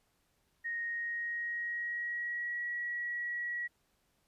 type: tone with pitch glide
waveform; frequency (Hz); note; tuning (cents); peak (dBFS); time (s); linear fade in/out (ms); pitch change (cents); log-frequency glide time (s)
sine; 1865 to 1920.8; A#6 to B6; 0 to -49; -34; 0.64-3.68; 20; +51; 0.83-2.63
effects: pink hiss -75 dBFS RMS until 4.27 s + resampled to 32000 Hz